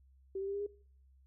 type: tone with pitch steps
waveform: sine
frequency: 385.5 / 391.3 / 397.3 / 403.3 / 409.4 Hz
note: G4 / G4 / G4 / G4 / G#4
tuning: -29 / -3 / +23 / +49 / -25 cents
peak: -35 dBFS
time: 0.35-0.665 s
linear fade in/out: 5 ms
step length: 63 ms
effects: noise-tail reverb RT60 0.5 s tail -21 dB re dry + added 66 Hz sine -61 dBFS peak until 1.26 s